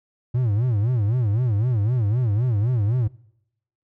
triangle tone with vibrato, 113.6 Hz, A#2, 44 cents flat, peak -16 dBFS, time 0.34-3.08 s, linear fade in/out 10 ms, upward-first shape sine, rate 3.9 Hz, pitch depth 220 cents each way, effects noise-tail reverb RT60 0.8 s tail -23 dB re dry

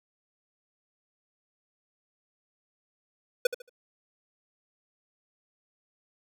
square tone with echo, 493.9 Hz, B4, in tune, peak -19 dBFS, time 3.45-3.47 s, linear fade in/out 5 ms, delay 75 ms, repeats 3, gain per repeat -12 dB, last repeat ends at 3.695 s, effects none

